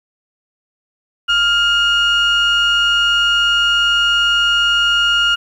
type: tone pair together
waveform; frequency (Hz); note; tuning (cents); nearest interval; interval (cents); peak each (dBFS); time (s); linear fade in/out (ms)
sine; 1400.1 / 2859; F6 / F7; +4 / +40; octave; 1236; -12; 1.28-5.36; 20
effects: tanh soft clip ceiling -8 dBFS + 8-bit